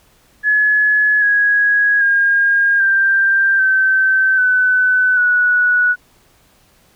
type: tone with pitch steps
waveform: sine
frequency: 1700 / 1659.3 / 1619.5 / 1580.7 / 1542.8 / 1505.8 / 1469.7 Hz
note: G#6 / G#6 / G#6 / G6 / G6 / F#6 / F#6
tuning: +40 / -2 / -44 / +14 / -28 / +30 / -12 cents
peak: -10 dBFS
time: 0.43-5.96 s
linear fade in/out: 50 ms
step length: 790 ms
effects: pink hiss -53 dBFS RMS until 6.95 s

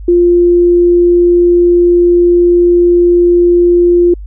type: tone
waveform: sine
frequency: 349.2 Hz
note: F4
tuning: in tune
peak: -4 dBFS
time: 0.08-4.14 s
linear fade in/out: 5 ms
effects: added 50 Hz sine -23 dBFS peak until 4.26 s

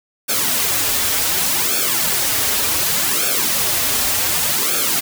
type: noise with flanger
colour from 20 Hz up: white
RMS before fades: -18 dBFS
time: 0.28-5.01 s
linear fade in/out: 20 ms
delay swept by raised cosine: 1 to 6 ms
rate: 0.67 Hz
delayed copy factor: -0.8
effects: none

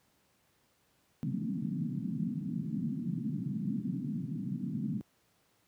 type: band-pass noise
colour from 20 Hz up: pink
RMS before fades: -35 dBFS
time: 1.23-5.01 s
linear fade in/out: 0 ms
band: 140 to 260 Hz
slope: 48 dB/octave
effects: pink hiss -71 dBFS RMS until 5.67 s + high-pass 80 Hz 12 dB/octave

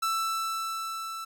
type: tone with level ramp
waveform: 45% pulse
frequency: 1326 Hz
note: E6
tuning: 10 cents sharp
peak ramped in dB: -25 to -35 dBFS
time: 0.02-1.25 s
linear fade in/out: 10 ms
effects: none

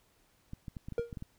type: clicks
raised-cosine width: 5 ms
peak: -29 dBFS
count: 9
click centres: 0.534 / 0.682 / 0.768 / 0.885 / 0.923 / 0.995 / 1.128 / 1.172 / 1.224 s
type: tone with exponential decay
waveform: triangle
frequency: 470 Hz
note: A#4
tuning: 14 cents sharp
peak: -24 dBFS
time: 0.98-1.15 s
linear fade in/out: 1 ms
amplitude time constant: 36 ms
effects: pink hiss -69 dBFS RMS until 1.38 s

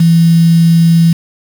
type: tone with quantisation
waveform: sine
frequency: 166.7 Hz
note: E3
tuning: 20 cents sharp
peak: -4 dBFS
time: 0-1.13 s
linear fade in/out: 5 ms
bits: 4
effects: none

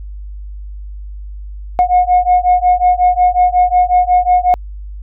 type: beating tone pair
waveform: sine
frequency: 720 / 725.5 Hz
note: F#5 / F#5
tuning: -47 / -34 cents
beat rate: 5.5 Hz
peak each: -10 dBFS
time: 1.79-4.54 s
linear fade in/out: 0 ms
effects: tanh soft clip ceiling -3 dBFS + added 50 Hz sine -25 dBFS peak until 5.02 s

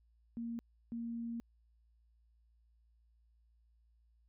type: tone bursts at uneven times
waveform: sine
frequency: 232.8 Hz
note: A#3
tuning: 2 cents flat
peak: -38 dBFS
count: 2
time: 0.37-0.59 / 0.92-1.4 s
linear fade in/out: 0 ms
effects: added 57 Hz sine -67 dBFS peak until 4.28 s

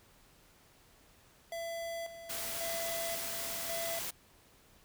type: tone with tremolo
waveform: square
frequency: 670 Hz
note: E5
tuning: 28 cents sharp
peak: -38 dBFS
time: 1.52-3.99 s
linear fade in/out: 2 ms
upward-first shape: square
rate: 0.92 Hz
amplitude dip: 65%
type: noise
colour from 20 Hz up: white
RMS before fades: -39 dBFS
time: 2.29-4.11 s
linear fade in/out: 10 ms
effects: pink hiss -63 dBFS RMS until 4.84 s

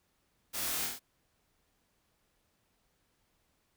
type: noise with echo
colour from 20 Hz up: white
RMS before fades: -38 dBFS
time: 0.53-0.87 s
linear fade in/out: 20 ms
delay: 25 ms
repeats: 5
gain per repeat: -2 dB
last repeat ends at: 0.995 s
effects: pink hiss -75 dBFS RMS until 3.76 s

